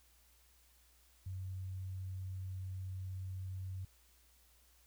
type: tone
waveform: sine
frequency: 93.9 Hz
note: F#2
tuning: 26 cents sharp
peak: -40 dBFS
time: 1.26-3.85 s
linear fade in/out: 5 ms
effects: added 60 Hz sine -68 dBFS peak until 4.86 s + white hiss -69 dBFS RMS until 4.86 s